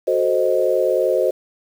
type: chord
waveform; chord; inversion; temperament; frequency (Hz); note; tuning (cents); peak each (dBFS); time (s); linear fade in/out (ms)
sine; F# diminished seventh; none; equal; 370 / 440 / 523.3 / 622.3; F#4 / A4 / C5 / Eb5; 0 / 0 / 0 / 0; -21 / -23 / -18 / -21; 0.07-1.31; 10
effects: 7-bit